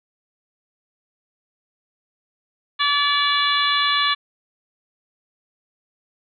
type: harmonic tone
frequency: 576 Hz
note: D5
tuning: 34 cents flat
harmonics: 2 / 3 / 4 / 5 / 6 / 7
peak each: -21 / -24 / -27 / -27 / -22 / -26 dBFS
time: 2.79-4.15 s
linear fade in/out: 20 ms
effects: none